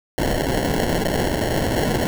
white noise with sample-and-hold, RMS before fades -21 dBFS, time 0.18-2.07 s, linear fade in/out 0 ms, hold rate 1225 Hz, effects none

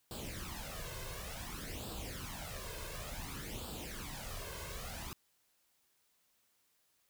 pink noise with flanger, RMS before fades -44 dBFS, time 0.11-5.13 s, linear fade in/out 0 ms, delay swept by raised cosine 0.24 to 1.94 ms, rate 0.56 Hz, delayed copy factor +0.7, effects white hiss -75 dBFS RMS until 7.09 s

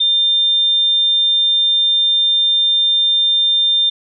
sine tone, 3600 Hz, A7, 39 cents sharp, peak -11 dBFS, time 0-3.9 s, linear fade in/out 10 ms, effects none

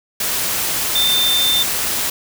sine tone in noise, 3580 Hz, A7, 29 cents sharp, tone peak -14 dBFS, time 0.95-1.63 s, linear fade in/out 5 ms, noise white, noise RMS -20 dBFS, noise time 0.2-2.1 s, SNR +3 dB, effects none

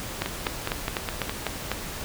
two click trains, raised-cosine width 0.3 ms, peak -9 / -11 dBFS, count 7 / 6, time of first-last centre 0.22-1.716 / 0.26-1.295 s, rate 4.01 / 4.83 Hz, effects pink hiss -35 dBFS RMS until 2.04 s

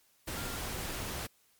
sine tone in noise, 1390 Hz, F6, 9 cents flat, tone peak -45 dBFS, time 0.36-0.57 s, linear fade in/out 10 ms, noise pink, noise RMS -38 dBFS, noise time 0.27-1.27 s, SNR -10 dB, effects white hiss -68 dBFS RMS until 1.59 s + MP3 96 kbps

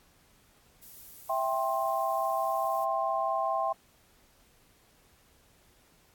violet noise, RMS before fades -48 dBFS, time 0.82-2.85 s, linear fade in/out 10 ms
sine chord, C major, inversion first, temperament equal with one note detuned, 659.3 / 784 / 1056.8 Hz, E5 / G5 / C6, 0 / 0 / +17 cents, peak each -31 dBFS, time 1.29-3.73 s, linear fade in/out 10 ms
effects pink hiss -63 dBFS RMS until 6.14 s + AAC 64 kbps

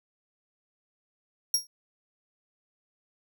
sawtooth tone with exponential decay, 5600 Hz, F8, 4 cents sharp, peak -16 dBFS, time 1.54-1.67 s, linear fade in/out 2 ms, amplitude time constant 28 ms, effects none

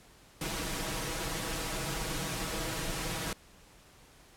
pink noise with comb filter, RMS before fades -35 dBFS, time 0.41-3.33 s, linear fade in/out 2 ms, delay 6.2 ms, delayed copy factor +0.75, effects pink hiss -58 dBFS RMS until 4.36 s + low-pass 12000 Hz 12 dB/octave

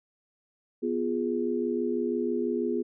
sine chord, F diminished, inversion second, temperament equal, 246.9 / 349.2 / 415.3 Hz, Cb4 / F4 / Ab4, 0 / 0 / 0 cents, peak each -30 dBFS, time 0.82-2.83 s, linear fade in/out 20 ms, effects none

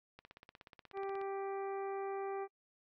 click train, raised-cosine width 0.3 ms, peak -37 dBFS, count 18, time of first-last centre 0.19-1.214 s, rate 16.6 Hz
harmonic tone, 392 Hz, G4, in tune, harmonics 1 / 2 / 3 / 4 / 5 / 6, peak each -39 / -43 / -49 / -58 / -57 / -59 dBFS, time 0.93-2.48 s, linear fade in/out 50 ms
effects noise-tail reverb RT60 0.1 s tail -26 dB re dry

